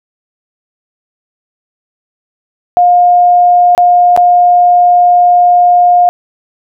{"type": "tone with dropouts", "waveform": "sine", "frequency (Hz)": 710, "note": "F5", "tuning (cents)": 28, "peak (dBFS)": -3, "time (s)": [2.77, 6.09], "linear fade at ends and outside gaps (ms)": 0, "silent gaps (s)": [[3.75, 3.778], [4.164, 4.175]], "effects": []}